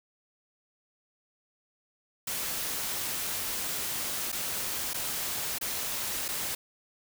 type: noise with dropouts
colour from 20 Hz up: white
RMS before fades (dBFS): -33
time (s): 2.27-6.55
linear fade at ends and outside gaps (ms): 5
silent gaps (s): 4.319-4.325 / 4.935-4.942 / 5.585-5.611 / 6.282-6.286
effects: none